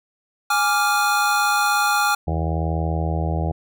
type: chord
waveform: square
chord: D diminished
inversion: second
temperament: equal with one note detuned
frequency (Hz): 826.8 / 1174.7 / 1396.9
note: Ab5 / D6 / F6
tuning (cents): -8 / 0 / 0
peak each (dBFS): -21 / -25 / -21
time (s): 0.5-2.15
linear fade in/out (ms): 5
type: harmonic tone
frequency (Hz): 80.6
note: E2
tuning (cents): -38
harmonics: 1 / 2 / 4 / 5 / 6 / 7 / 8 / 9 / 10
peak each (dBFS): -22 / -25 / -32 / -35 / -35 / -35 / -35 / -32 / -34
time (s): 2.27-3.52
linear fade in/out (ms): 10
effects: none